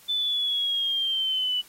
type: linear sweep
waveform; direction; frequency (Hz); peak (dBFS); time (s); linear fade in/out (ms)
sine; down; 3524 to 2960; -23; 0.08-1.62; 20
effects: white hiss -53 dBFS RMS until 1.68 s + AAC 48 kbps